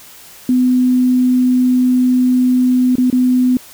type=tone with dropouts; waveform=sine; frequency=252 Hz; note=B3; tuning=35 cents sharp; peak=-9 dBFS; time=0.49-3.57 s; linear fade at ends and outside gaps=2 ms; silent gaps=2.955-2.982 / 3.101-3.127 s; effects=white hiss -39 dBFS RMS until 3.73 s